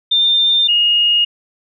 sine tone pair in turn, 3604 / 2860 Hz, A7 / F7, +41 / +41 cents, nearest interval major third, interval 400 cents, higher first, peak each -10 / -10 dBFS, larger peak neither, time 0.11-0.68 / 0.68-1.25 s, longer neither, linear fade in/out 10 ms, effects none

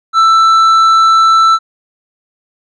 triangle tone with tanh clipping, 1327 Hz, E6, 11 cents sharp, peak -6 dBFS, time 0.13-1.59 s, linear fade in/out 50 ms, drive 11 dB, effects none

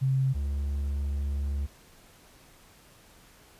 sine / triangle tone pair in turn, 133.2 / 70.56 Hz, C3 / C#2, +31 / +31 cents, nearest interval major seventh, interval 1100 cents, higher first, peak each -22 / -25 dBFS, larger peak first, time 0.01-0.34 / 0.34-1.67 s, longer second, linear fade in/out 20 ms, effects pink hiss -56 dBFS RMS until 3.59 s + resampled to 32000 Hz

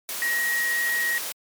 sine tone in noise, 1894 Hz, A#6, 27 cents sharp, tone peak -22 dBFS, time 0.22-1.18 s, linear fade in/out 0 ms, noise white, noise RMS -31 dBFS, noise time 0.09-1.32 s, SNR +6 dB, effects high-pass 300 Hz 12 dB/octave + MP3 96 kbps

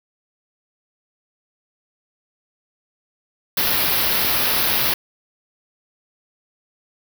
white band-stop noise, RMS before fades -19 dBFS, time 3.57-4.94 s, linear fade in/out 5 ms, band 5300 to 11000 Hz, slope 48 dB/octave, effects none

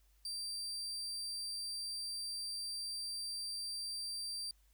35% pulse tone, 4699 Hz, D8, in tune, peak -38 dBFS, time 0.25-4.51 s, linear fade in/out 2 ms, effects added 50 Hz sine -66 dBFS peak until 4.73 s + white hiss -75 dBFS RMS until 4.73 s

